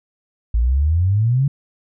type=exponential sweep; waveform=sine; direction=up; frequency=54.1 to 143.7 Hz; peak=-13 dBFS; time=0.54-1.48 s; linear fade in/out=5 ms; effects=none